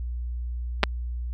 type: clicks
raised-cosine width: 0.3 ms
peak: -3 dBFS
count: 2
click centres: 0.832 / 0.837 s
effects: added 60 Hz sine -28 dBFS peak until 1.33 s